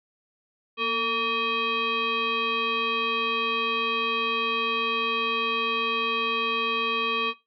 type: tone with frequency modulation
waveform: sine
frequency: 1830 Hz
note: A#6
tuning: 32 cents flat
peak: -22 dBFS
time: 0.77-7.34 s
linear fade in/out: 50 ms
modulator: 689 Hz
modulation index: 2.2
effects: noise-tail reverb RT60 0.2 s tail -17 dB re dry